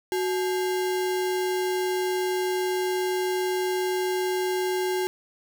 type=tone with sample-and-hold; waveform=sine; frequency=368.8 Hz; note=F#4; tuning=6 cents flat; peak=-23 dBFS; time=0.12-5.07 s; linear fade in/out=0 ms; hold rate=1225 Hz; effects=none